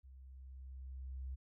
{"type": "tone with level ramp", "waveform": "sine", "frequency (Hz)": 65.41, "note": "C2", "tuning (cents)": 0, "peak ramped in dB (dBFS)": [-54, -40], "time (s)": [0.03, 1.36], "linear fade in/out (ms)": 20, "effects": []}